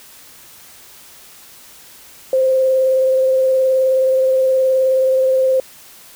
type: tone with vibrato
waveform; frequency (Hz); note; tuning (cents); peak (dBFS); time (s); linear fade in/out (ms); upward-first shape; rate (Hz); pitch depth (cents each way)
sine; 523.3; C5; 0; -11; 2.33-5.6; 2; triangle; 19; 19
effects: white hiss -42 dBFS RMS until 6.15 s